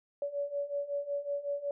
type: beating tone pair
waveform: sine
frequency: 567 / 572.4 Hz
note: C#5 / D5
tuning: +39 / -45 cents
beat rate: 5.4 Hz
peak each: -37 / -34 dBFS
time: 0.22-1.71 s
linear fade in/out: 2 ms
effects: none